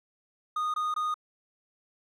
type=tone bursts; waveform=triangle; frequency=1234 Hz; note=D#6; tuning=15 cents flat; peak=-25 dBFS; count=3; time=0.56-1.142 s; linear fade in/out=5 ms; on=180 ms; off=21 ms; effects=none